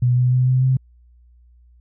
sine tone with pitch steps, 123.47 / 125.19 / 126.94 / 128.71 / 130.51 Hz, B2 / B2 / B2 / C3 / C3, 0 / +24 / +48 / -28 / -4 cents, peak -13 dBFS, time 0.02-0.77 s, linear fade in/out 5 ms, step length 150 ms, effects added 60 Hz sine -48 dBFS peak until 1.8 s

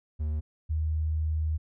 triangle / sine tone pair in turn, 76.3 / 78.26 Hz, D#2 / D#2, -33 / +11 cents, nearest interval unison, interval 44 cents, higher second, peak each -25 dBFS, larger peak neither, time 0.19-0.41 / 0.69-1.58 s, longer second, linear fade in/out 20 ms, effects none

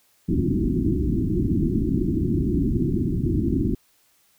white low-pass noise, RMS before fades -22 dBFS, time 0.28-3.75 s, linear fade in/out 10 ms, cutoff 360 Hz, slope 96 dB/octave, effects white hiss -62 dBFS RMS until 4.38 s

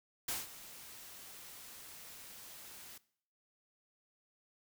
white noise with ADSR envelope, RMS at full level -36 dBFS, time 0.28-2.98 s, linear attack 6 ms, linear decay 180 ms, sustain -16 dB, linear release 6 ms, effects noise-tail reverb RT60 0.6 s tail -20 dB re dry

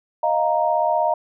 sine chord, Eb suspended second, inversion none, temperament equal, 622.3 / 698.5 / 932.3 Hz, Eb5 / F5 / Bb5, 0 / 0 / 0 cents, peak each -21 dBFS, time 0.23-1.14 s, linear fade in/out 5 ms, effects none

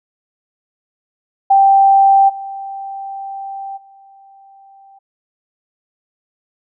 sine tone with level steps, 784 Hz, G5, in tune, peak -6 / -24 / -41 dBFS, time 1.5-4.99 s, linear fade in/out 10 ms, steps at 2.28 / 3.76 s, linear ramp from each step 20 ms, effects none

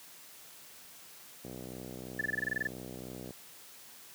click train, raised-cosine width 2 ms, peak -30 dBFS, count 118, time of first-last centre 1.45-3.307 s, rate 63 Hz
sine tone bursts, 1747 Hz, A6, 13 cents flat, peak -28 dBFS, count 11, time 2.19-2.672 s, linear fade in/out 5 ms, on 22 ms, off 24 ms
effects white hiss -53 dBFS RMS until 4.14 s + high-pass 100 Hz 12 dB/octave

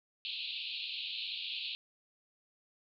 white band-pass noise, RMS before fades -40 dBFS, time 0.25-1.75 s, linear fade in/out 0 ms, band 2500 to 4300 Hz, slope 96 dB/octave, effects none

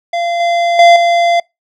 square tone with level steps, 688 Hz, F5, 26 cents flat, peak -14 / -11 / -3 / -9 dBFS, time 0.13-1.4 s, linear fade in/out 5 ms, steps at 0.4 / 0.79 / 0.96 s, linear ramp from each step 2 ms, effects noise-tail reverb RT60 0.2 s tail -26 dB re dry + low-pass 4000 Hz 12 dB/octave

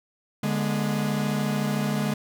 45% pulse chord, G# diminished, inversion second, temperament equal with one note detuned, 146.83 / 207.7 / 241.3 Hz, D3 / G#3 / B3, 0 / 0 / -40 cents, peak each -28 / -26 / -32 dBFS, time 0.43-2.14 s, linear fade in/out 5 ms, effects none

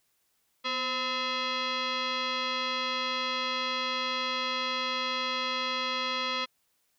sine tone with frequency modulation, 1019 Hz, C6, 46 cents flat, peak -28 dBFS, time 0.64-6.46 s, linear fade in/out 20 ms, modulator 770 Hz, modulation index 4.3, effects white hiss -73 dBFS RMS until 6.98 s

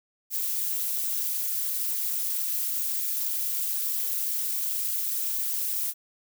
violet noise with amplitude modulation, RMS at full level -25 dBFS, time 0.3-5.94 s, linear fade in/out 50 ms, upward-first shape sine, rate 222 Hz, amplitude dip 80%, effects none

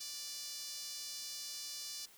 sawtooth tone with high-pass filter, 587.3 Hz, D5, in tune, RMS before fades -45 dBFS, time 0-2.06 s, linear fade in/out 10 ms, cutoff 4900 Hz, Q 2.6, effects white hiss -61 dBFS RMS until 2.17 s

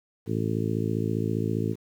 harmonic tone, 55 Hz, A1, in tune, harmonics 2 / 3 / 4 / 5 / 6 / 7 / 8, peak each -29 / -31 / -32 / -33 / -34 / -34 / -35 dBFS, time 0.26-1.76 s, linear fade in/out 50 ms, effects 9-bit

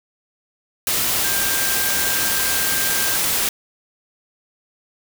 sine tone in noise, 1587 Hz, G6, 21 cents sharp, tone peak -27 dBFS, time 1.24-3.16 s, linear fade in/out 2 ms, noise white, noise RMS -20 dBFS, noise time 0.87-3.49 s, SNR -10 dB, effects none

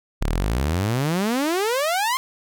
sawtooth exponential sweep, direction up, 33.06 to 1077 Hz, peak -16 dBFS, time 0.21-2.17 s, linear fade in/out 0 ms, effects none

